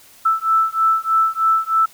sine beating tone pair, 1318.5 / 1321.7 Hz, E6 / E6, 0 / +4 cents, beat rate 3.2 Hz, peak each -17 / -17 dBFS, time 0.25-1.86 s, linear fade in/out 10 ms, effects white hiss -47 dBFS RMS until 1.93 s

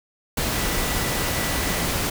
sine tone in noise, 1966 Hz, B6, 8 cents flat, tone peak -35 dBFS, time 0.53-1.86 s, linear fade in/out 5 ms, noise pink, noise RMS -24 dBFS, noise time 0.37-2.1 s, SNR -14 dB, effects none

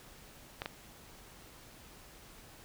clicks, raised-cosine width 0.3 ms, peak -20 dBFS, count 2, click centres 0.619 / 0.659 s, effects pink hiss -55 dBFS RMS until 2.64 s

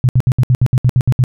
sine tone bursts, 125.8 Hz, B2, 32 cents sharp, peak -7 dBFS, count 11, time 0.04-1.239 s, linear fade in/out 0 ms, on 49 ms, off 66 ms, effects none

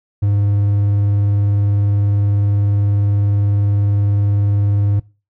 triangle tone with vibrato, 101.7 Hz, G#2, 36 cents flat, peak -10 dBFS, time 0.22-5 s, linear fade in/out 10 ms, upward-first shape square, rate 20 Hz, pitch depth 27 cents each way, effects noise-tail reverb RT60 0.3 s tail -21 dB re dry

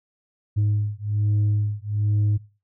sine beating tone pair, 103.83 / 105.03 Hz, G#2 / G#2, 0 / +20 cents, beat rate 1.2 Hz, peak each -21 dBFS, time 0.56-2.38 s, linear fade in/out 20 ms, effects noise-tail reverb RT60 0.3 s tail -18 dB re dry + tanh soft clip ceiling -16 dBFS

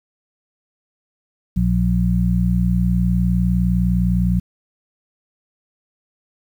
harmonic tone, 59.8 Hz, A#1, 45 cents sharp, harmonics 1 / 2 / 3, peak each -19 / -21 / -17 dBFS, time 1.56-4.4 s, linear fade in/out 10 ms, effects 8-bit

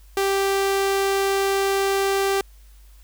sawtooth tone, 392 Hz, G4, in tune, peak -15 dBFS, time 0.17-2.41 s, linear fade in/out 2 ms, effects added 50 Hz sine -45 dBFS peak until 3.03 s + white hiss -58 dBFS RMS until 3.03 s

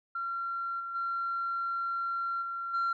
sine tone with level steps, 1370 Hz, F6, 34 cents flat, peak -31 / -35 / -29 / -33 / -25 dBFS, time 0.15-2.93 s, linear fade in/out 5 ms, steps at 0.79 / 0.94 / 2.41 / 2.73 s, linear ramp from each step 20 ms, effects tanh soft clip ceiling -25 dBFS

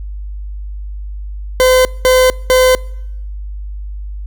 40% pulse tone bursts, 512 Hz, C5, 38 cents flat, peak -6 dBFS, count 3, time 1.6-2.75 s, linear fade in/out 0 ms, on 250 ms, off 200 ms, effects noise-tail reverb RT60 0.9 s tail -25 dB re dry + added 50 Hz sine -22 dBFS peak until 4.26 s

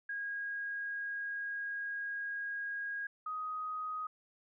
sine tone pair in turn, 1637 / 1253 Hz, G#6 / D#6, -25 / +12 cents, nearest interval perfect fourth, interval 463 cents, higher first, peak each -36 / -36 dBFS, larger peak neither, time 0.09-3.07 / 3.26-4.07 s, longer first, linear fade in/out 5 ms, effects none

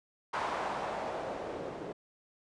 blue noise with low-pass filter sweep, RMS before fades -37 dBFS, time 0.33-1.93 s, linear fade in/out 10 ms, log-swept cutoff 1000 to 430 Hz, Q 1.8, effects resampled to 22050 Hz

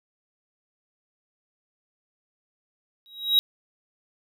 triangle tone with exponential growth, 3825 Hz, A#7, 44 cents sharp, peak -11 dBFS, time 3.06-3.39 s, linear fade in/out 0 ms, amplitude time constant 71 ms, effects none

